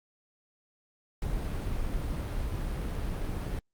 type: noise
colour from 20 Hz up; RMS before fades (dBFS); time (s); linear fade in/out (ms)
brown; -32; 1.22-3.59; 2
effects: Opus 48 kbps